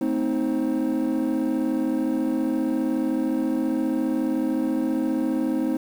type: tone cluster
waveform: triangle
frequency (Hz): 220.7 / 259.9 / 314.3 / 531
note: A3 / C4 / D#4 / C5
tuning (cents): +5 / -11 / +18 / +25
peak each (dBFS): -27 / -22 / -22 / -31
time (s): 0.01-5.77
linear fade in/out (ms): 5
effects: tanh soft clip ceiling -14 dBFS + 8-bit